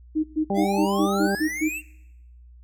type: tone bursts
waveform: sine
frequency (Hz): 311.1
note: D#4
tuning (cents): 0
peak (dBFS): -19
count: 8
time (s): 0.15-1.694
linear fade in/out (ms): 20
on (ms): 88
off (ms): 120
type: harmonic tone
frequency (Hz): 198.1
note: G3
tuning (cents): +18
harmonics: 1 / 2 / 3 / 4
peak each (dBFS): -24 / -27 / -30 / -28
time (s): 0.5-1.35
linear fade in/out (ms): 2
type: exponential sweep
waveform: square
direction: up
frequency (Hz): 659.3 to 2794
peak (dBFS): -29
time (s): 0.54-1.82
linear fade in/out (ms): 50
effects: noise-tail reverb RT60 0.9 s tail -21 dB re dry + added 60 Hz sine -45 dBFS peak until 2.63 s